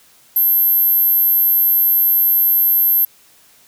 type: tone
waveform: sine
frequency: 12690 Hz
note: G9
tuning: 20 cents sharp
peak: -8 dBFS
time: 0.36-3.05 s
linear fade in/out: 5 ms
effects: tanh soft clip ceiling -10 dBFS + white hiss -50 dBFS RMS until 3.67 s